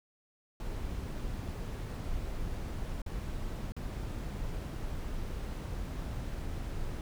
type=noise with dropouts; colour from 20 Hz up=brown; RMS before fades=-37 dBFS; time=0.6-7.01 s; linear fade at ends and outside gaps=1 ms; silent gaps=3.018-3.062 / 3.721-3.765 s; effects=none